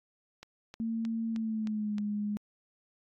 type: click train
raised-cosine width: 0.2 ms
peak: -28 dBFS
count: 6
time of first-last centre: 0.43-1.983 s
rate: 3.22 Hz
type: tone with pitch glide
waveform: sine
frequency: 226.5 to 207.7 Hz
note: A#3 to G#3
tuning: -50 to 0 cents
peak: -30 dBFS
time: 0.8-2.37 s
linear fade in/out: 0 ms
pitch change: -150 cents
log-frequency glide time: 1.3-1.97 s
effects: AAC 48 kbps